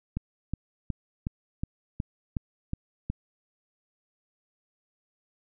click train, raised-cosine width 5 ms, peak -17 dBFS, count 9, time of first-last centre 0.17-3.1 s, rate 2.73 Hz, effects none

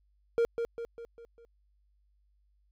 triangle tone with echo, 466.2 Hz, A#4, in tune, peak -21 dBFS, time 0.38-0.45 s, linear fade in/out 0 ms, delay 200 ms, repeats 5, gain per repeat -6 dB, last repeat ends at 1.45 s, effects added 50 Hz sine -66 dBFS peak until 2.71 s

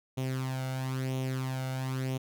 sawtooth tone with flanger, 130.81 Hz, C3, in tune, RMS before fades -33 dBFS, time 0.17-2.18 s, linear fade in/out 10 ms, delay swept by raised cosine 0.31 to 1.41 ms, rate 1 Hz, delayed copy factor +0.65, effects none

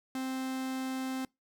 45% pulse tone, 261.6 Hz, C4, in tune, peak -33 dBFS, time 0.15-1.25 s, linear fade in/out 2 ms, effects noise-tail reverb RT60 0.2 s tail -24 dB re dry

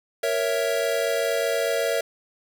square chord, A# diminished, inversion none, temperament equal, 466.2 / 554.4 / 659.3 Hz, A#4 / C#5 / E5, 0 / 0 / 0 cents, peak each -27 dBFS, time 0.23-2.01 s, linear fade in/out 5 ms, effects none

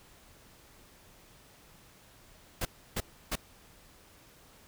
pink noise bursts, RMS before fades -32 dBFS, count 3, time 2.61-3.356 s, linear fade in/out 5 ms, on 42 ms, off 310 ms, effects pink hiss -58 dBFS RMS until 4.67 s

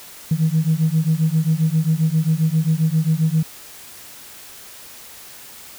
sine beating tone pair, 155.56 / 163.06 Hz, D#3 / E3, 0 / -19 cents, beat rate 7.5 Hz, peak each -17 dBFS, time 0.31-3.43 s, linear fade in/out 5 ms, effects tanh soft clip ceiling -9 dBFS + white hiss -40 dBFS RMS until 5.78 s

